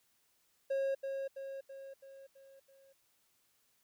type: tone with echo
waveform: triangle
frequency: 543 Hz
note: C#5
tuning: 36 cents flat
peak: -29 dBFS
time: 0.7-0.95 s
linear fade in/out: 10 ms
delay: 330 ms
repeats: 6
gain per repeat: -5 dB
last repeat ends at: 2.93 s
effects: white hiss -74 dBFS RMS until 3.83 s